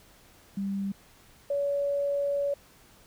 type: tone pair in turn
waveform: sine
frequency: 197.1 / 566.6 Hz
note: G3 / C#5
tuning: +10 / +38 cents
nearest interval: octave + tritone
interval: 1828 cents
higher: second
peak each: -28 / -25 dBFS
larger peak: second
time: 0.57-0.92 / 1.5-2.54 s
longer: second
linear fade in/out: 5 ms
effects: pink hiss -57 dBFS RMS until 3.06 s